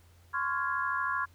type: chord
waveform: sine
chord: Db major seventh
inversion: third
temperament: equal with one note detuned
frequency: 1035.7 / 1108.7 / 1396.9 / 1661.2 Hz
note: C6 / Db6 / F6 / Ab6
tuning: -18 / 0 / 0 / 0 cents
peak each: -34 dBFS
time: 0.33-1.26 s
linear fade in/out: 20 ms
effects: added 86 Hz sine -57 dBFS peak until 1.34 s + pink hiss -65 dBFS RMS until 1.34 s